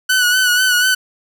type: tone with vibrato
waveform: sawtooth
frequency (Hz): 1487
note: F#6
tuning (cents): +8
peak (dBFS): -8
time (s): 0.09-0.95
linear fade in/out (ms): 10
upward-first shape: sine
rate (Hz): 4.1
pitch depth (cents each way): 43
effects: none